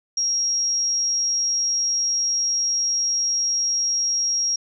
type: tone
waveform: sine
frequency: 5610 Hz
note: F8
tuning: 7 cents sharp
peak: -19 dBFS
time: 0.17-4.56 s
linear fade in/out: 5 ms
effects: none